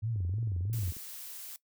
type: tone with vibrato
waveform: sine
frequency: 100.3 Hz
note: G2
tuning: 40 cents sharp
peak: -30 dBFS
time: 0.02-0.92 s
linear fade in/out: 20 ms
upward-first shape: sine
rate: 3.1 Hz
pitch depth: 260 cents each way
type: click train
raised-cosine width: 3 ms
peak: -36 dBFS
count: 19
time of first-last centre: 0.16-0.967 s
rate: 22.3 Hz
type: noise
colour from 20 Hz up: blue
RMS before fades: -44 dBFS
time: 0.73-1.56 s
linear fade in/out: 0 ms
effects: noise-tail reverb RT60 0.1 s tail -19 dB re dry